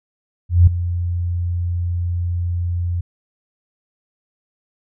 sine tone with ADSR envelope, 87.31 Hz, F2, in tune, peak -4 dBFS, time 0.49-3.01 s, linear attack 180 ms, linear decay 7 ms, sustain -14 dB, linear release 6 ms, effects none

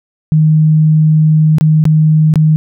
sine tone with dropouts, 155.56 Hz, D#3, in tune, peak -5 dBFS, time 0.32-2.56 s, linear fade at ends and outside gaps 0 ms, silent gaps 1.584-1.61 / 1.84-1.854 / 2.339-2.357 s, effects none

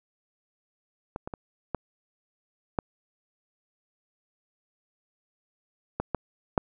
clicks, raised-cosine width 1 ms, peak -19 / -21 / -21 / -14 / -11 / -13 / -12 / -7 dBFS, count 8, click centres 1.161 / 1.275 / 1.338 / 1.747 / 2.788 / 6 / 6.147 / 6.578 s, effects none

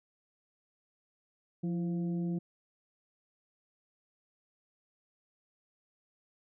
harmonic tone with a mistuned harmonic, 174.2 Hz, F3, 4 cents flat, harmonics 1 / 2 / 3 / 4, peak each -31 / -39 / -53 / -55 dBFS, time 1.63-2.39 s, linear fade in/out 10 ms, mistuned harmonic 2, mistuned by -58 cents, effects none

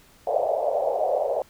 pink band-pass noise, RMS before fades -24 dBFS, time 0.27-1.42 s, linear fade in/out 2 ms, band 520 to 710 Hz, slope 48 dB/octave, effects pink hiss -55 dBFS RMS until 1.49 s

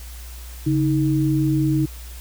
sine tone pair together, 140 / 314.3 Hz, C#3 / D#4, +18 / +18 cents, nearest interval octave + major second, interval 1400 cents, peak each -19 dBFS, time 0.66-1.86 s, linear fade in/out 10 ms, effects added 60 Hz sine -34 dBFS peak until 2.2 s + white hiss -43 dBFS RMS until 2.2 s

